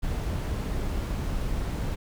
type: noise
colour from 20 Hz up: brown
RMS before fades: -29 dBFS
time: 0.02-1.96 s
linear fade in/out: 20 ms
effects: none